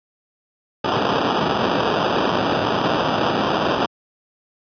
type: noise with sample-and-hold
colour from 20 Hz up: blue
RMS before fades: -19 dBFS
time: 0.84-3.86 s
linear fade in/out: 5 ms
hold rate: 2100 Hz
effects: high-pass 150 Hz 12 dB/octave + resampled to 11025 Hz